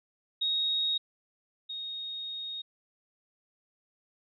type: tone pair in turn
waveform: sine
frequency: 3758 / 3730 Hz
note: A#7 / A#7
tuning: +13 / 0 cents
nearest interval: unison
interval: 13 cents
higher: first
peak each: -26 / -35 dBFS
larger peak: first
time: 0.41-0.98 / 1.69-2.62 s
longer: second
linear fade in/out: 10 ms
effects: none